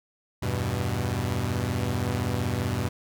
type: chord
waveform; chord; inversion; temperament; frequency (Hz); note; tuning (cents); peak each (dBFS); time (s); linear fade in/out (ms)
sawtooth; E minor; none; equal; 82.41 / 98 / 123.47; E2 / G2 / B2; 0 / 0 / 0; -29 / -25 / -25; 0.42-2.89; 10
effects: none